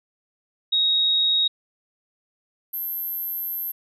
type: tone pair in turn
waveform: sine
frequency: 3772 / 12687 Hz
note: A#7 / G9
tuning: +20 / +20 cents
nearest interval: octave + major sixth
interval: 2100 cents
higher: second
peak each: -17 / -26 dBFS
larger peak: first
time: 0.72-1.48 / 2.73-3.72 s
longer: second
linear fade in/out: 10 ms
effects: none